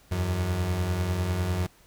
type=beating tone pair; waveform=35% pulse; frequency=81.1 / 91.1 Hz; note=E2 / F#2; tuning=-28 / -26 cents; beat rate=10 Hz; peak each=-31 / -24 dBFS; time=0.11-1.67 s; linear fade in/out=10 ms; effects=pink hiss -58 dBFS RMS until 1.86 s